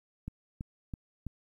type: click train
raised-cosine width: 5 ms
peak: -25 dBFS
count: 4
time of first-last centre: 0.28-1.267 s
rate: 3.04 Hz
effects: 11-bit